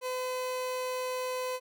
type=tone; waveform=30% pulse; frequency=508 Hz; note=B4; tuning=49 cents sharp; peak=-29 dBFS; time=0.01-1.6 s; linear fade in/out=50 ms; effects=none